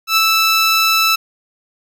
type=tone with ADSR envelope; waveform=15% pulse; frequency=1318.5 Hz; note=E6; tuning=in tune; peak=-3 dBFS; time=0.07-1.16 s; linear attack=96 ms; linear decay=24 ms; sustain=-2 dB; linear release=11 ms; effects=none